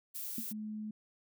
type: noise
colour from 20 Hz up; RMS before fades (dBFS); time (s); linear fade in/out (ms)
violet; -41; 0.14-0.53; 20
type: tone with exponential decay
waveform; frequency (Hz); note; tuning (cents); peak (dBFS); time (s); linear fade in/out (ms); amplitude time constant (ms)
sine; 227.9; A#3; -39; -33; 0.38-0.48; 2; 21
type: tone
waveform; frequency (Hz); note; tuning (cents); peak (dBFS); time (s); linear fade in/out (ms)
sine; 214.1; A3; -47; -38; 0.51-0.91; 5
effects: none